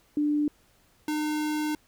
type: tone pair in turn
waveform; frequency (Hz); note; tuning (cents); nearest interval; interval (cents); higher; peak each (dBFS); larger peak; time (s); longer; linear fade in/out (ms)
sine / square; 296.1 / 303.5; D4 / D#4; +14 / -43; unison; 43; second; -22 / -27; first; 0.17-0.48 / 1.08-1.75; second; 2
effects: pink hiss -63 dBFS RMS until 1.87 s